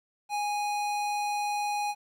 square tone with low-pass filter, 827 Hz, G#5, 8 cents flat, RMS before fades -30 dBFS, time 0.29-1.95 s, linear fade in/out 50 ms, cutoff 12000 Hz, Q 0.54, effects 11-bit

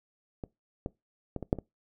clicks, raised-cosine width 2 ms, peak -23 / -19 / -20 / -23 / -10 / -24 dBFS, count 6, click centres 0.438 / 0.861 / 1.363 / 1.427 / 1.529 / 1.587 s, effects noise-tail reverb RT60 0.2 s tail -22 dB re dry

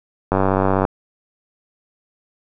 click train, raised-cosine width 1 ms, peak -3 dBFS, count 52, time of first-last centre 0.32-0.851 s, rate 96 Hz, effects none

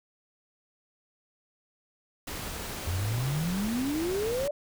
pink noise, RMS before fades -37 dBFS, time 2.27-4.48 s, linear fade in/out 5 ms
sine exponential sweep, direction up, 83 to 597 Hz, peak -27 dBFS, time 2.87-4.51 s, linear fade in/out 5 ms
effects none

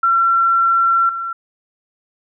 sine tone with level steps, 1358 Hz, F6, 49 cents flat, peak -11 / -21 dBFS, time 0.03-1.33 s, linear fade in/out 5 ms, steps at 1.09 s, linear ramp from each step 2 ms, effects none

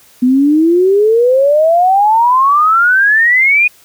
sine exponential sweep, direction up, 245.2 to 2489 Hz, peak -6 dBFS, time 0.22-3.68 s, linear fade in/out 10 ms, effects white hiss -45 dBFS RMS until 3.84 s

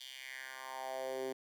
10% pulse tone with high-pass filter sweep, 131.6 Hz, C3, 10 cents sharp, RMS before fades -43 dBFS, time 0-1.33 s, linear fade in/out 10 ms, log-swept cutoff 3500 to 330 Hz, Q 3.3, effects none

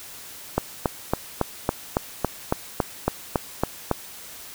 click train, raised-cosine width 1 ms, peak -5 dBFS, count 13, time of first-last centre 0.58-3.913 s, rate 3.6 Hz, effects white hiss -41 dBFS RMS until 4.54 s

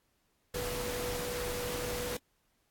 sine tone in noise, 490 Hz, B4, 14 cents flat, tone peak -37 dBFS, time 0.54-2.17 s, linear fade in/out 5 ms, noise pink, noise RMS -38 dBFS, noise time 0.54-2.17 s, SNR -2 dB, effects pink hiss -75 dBFS RMS until 2.7 s + AAC 64 kbps

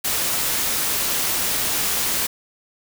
white noise, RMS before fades -22 dBFS, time 0.04-2.27 s, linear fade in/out 10 ms, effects none

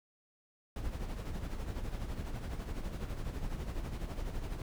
brown noise with tremolo, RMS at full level -36 dBFS, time 0.76-4.62 s, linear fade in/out 2 ms, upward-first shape sine, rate 12 Hz, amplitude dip 55%, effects none

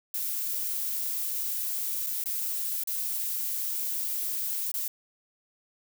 violet noise with dropouts, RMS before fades -31 dBFS, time 0.14-4.88 s, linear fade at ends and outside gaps 2 ms, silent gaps 2.064-2.068 / 2.24-2.258 / 2.837-2.873 / 4.717-4.74 s, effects none

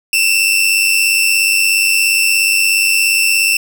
sawtooth tone pair together, 2627 / 2724 Hz, E7 / F7, -7 / -44 cents, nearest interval minor second, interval 63 cents, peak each -10 dBFS, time 0.13-3.57 s, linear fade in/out 2 ms, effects none

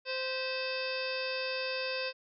harmonic tone with a mistuned harmonic, 520 Hz, C5, 11 cents flat, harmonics 1 / 2 / 3 / 4 / 5 / 6 / 7 / 8 / 9 / 10, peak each -36 / -45 / -42 / -48 / -38 / -51 / -45 / -52 / -41 / -45 dBFS, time 0.05-2.13 s, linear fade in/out 50 ms, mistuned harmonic 4, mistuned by -110 cents, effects none

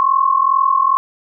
sine tone pair together, 1059 / 1101.3 Hz, C6 / C#6, +21 / -12 cents, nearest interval minor second, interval 67 cents, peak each -14 dBFS, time 0-0.97 s, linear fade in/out 0 ms, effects none

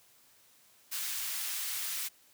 white high-pass noise, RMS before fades -36 dBFS, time 0.91-2.09 s, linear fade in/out 20 ms, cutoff 1500 Hz, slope 12 dB/octave, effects white hiss -63 dBFS RMS until 2.33 s + high-pass 60 Hz 12 dB/octave

